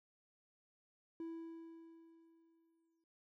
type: tone with exponential decay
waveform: triangle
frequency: 329.6 Hz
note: E4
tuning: in tune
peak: -39 dBFS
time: 1.2-3.04 s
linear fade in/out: 2 ms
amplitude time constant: 400 ms
effects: noise-tail reverb RT60 0.3 s tail -23 dB re dry + tanh soft clip ceiling -35 dBFS